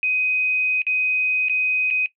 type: tone with dropouts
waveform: sine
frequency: 2510 Hz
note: D#7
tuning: 15 cents sharp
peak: -18 dBFS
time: 0.03-2.06 s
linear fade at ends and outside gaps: 1 ms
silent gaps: 0.819-0.867 / 1.485-1.496 / 1.903-1.909 s
effects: noise-tail reverb RT60 0.1 s tail -17 dB re dry